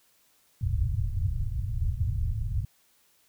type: low-pass noise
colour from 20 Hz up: white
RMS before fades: -28 dBFS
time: 0.61-2.65 s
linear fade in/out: 5 ms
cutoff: 120 Hz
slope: 48 dB/octave
effects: white hiss -65 dBFS RMS until 3.28 s